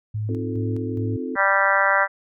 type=tone with tremolo; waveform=sine; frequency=106.9 Hz; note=A2; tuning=49 cents flat; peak=-23 dBFS; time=0.14-1.17 s; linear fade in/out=10 ms; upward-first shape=square; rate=2.4 Hz; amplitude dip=45%
type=chord; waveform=sine; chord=F dominant seventh; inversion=second; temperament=equal; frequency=261.6 / 311.1 / 349.2 / 440 Hz; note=C4 / Eb4 / F4 / A4; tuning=0 / 0 / 0 / 0 cents; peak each=-28 / -34 / -33 / -32 dBFS; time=0.29-1.36 s; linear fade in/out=2 ms
type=harmonic tone; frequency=196 Hz; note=G3; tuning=in tune; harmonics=3 / 4 / 5 / 6 / 7 / 8 / 9 / 10; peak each=-24 / -26 / -24 / -26 / -23 / -22 / -26 / -24 dBFS; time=1.35-2.08 s; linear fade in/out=50 ms
effects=none